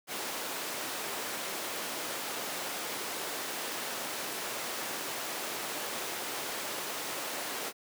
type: high-pass noise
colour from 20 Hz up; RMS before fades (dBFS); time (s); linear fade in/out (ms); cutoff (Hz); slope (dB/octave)
pink; -37; 0.07-7.73; 50; 380; 12
effects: none